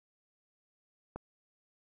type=click; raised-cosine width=1 ms; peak=-26 dBFS; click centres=1.16 s; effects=none